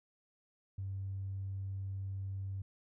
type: tone with tanh clipping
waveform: triangle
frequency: 96.9 Hz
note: G2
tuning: 20 cents flat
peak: -37 dBFS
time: 0.78-2.62 s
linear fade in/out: 5 ms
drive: 4 dB
effects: none